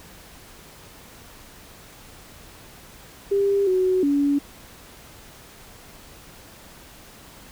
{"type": "tone with pitch steps", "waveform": "sine", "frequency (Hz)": [398.4, 371.3, 284.5], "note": ["G4", "F#4", "C#4"], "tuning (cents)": [28, 6, 45], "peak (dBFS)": -17, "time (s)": [3.31, 4.39], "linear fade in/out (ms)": 10, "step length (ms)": 360, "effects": ["pink hiss -46 dBFS RMS until 7.51 s"]}